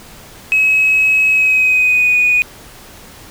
triangle tone with pitch glide, 2561 to 2472 Hz, D#7 to D#7, +49 to -12 cents, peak -6 dBFS, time 0.52-2.42 s, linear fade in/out 0 ms, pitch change -61 cents, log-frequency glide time 1.31-2.15 s, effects tanh soft clip ceiling -6 dBFS + pink hiss -38 dBFS RMS until 3.3 s

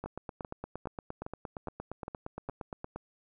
two click trains, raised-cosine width 1 ms, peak -24 / -24 dBFS, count 7 / 26, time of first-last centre 0.04-2.489 / 0.06-2.96 s, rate 2.45 / 8.62 Hz, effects none

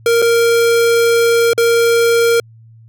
square tone with dropouts, 465.6 Hz, A#4, 2 cents flat, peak -10 dBFS, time 0.06-2.4 s, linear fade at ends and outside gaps 2 ms, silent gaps 0.219-0.223 / 1.533-1.578 s, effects added 113 Hz sine -39 dBFS peak until 2.88 s

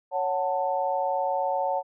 sine chord, F# minor, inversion second, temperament just, 555 / 740 / 888 Hz, C#5 / F#5 / A5, +2 / 0 / +16 cents, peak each -28 dBFS, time 0.11-1.83 s, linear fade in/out 50 ms, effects none

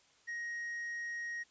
triangle tone, 1880 Hz, A#6, 14 cents sharp, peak -36 dBFS, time 0.27-1.44 s, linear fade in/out 20 ms, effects white hiss -67 dBFS RMS until 1.5 s + resampled to 16000 Hz

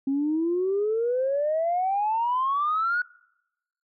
sine exponential sweep, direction up, 268 to 1480 Hz, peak -21 dBFS, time 0.07-3.02 s, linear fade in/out 5 ms, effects noise-tail reverb RT60 0.9 s tail -25 dB re dry + tanh soft clip ceiling -17 dBFS

